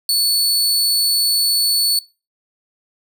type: tone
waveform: sawtooth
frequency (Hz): 4443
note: C#8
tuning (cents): +3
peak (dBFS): -11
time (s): 0.09-1.99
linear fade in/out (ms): 2
effects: noise-tail reverb RT60 0.3 s tail -21 dB re dry